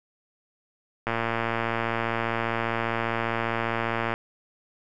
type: click train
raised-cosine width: 0.5 ms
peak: -11 dBFS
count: 354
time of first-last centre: 1.07-4.14 s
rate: 115 Hz
effects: none